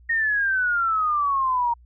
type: exponential sweep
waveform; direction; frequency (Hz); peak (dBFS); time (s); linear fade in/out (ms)
sine; down; 1864.7 to 932.3; -19; 0.09-1.74; 10
effects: added 60 Hz sine -48 dBFS peak until 1.85 s